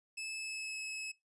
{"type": "tone with pitch glide", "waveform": "sawtooth", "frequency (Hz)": [2610, 2583], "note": ["E7", "E7"], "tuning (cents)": [-18, -36], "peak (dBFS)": -36, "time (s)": [0.17, 1.12], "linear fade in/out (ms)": 10, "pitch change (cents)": -18, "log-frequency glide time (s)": [0.38, 0.77], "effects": ["noise-tail reverb RT60 0.2 s tail -23 dB re dry", "resampled to 24000 Hz"]}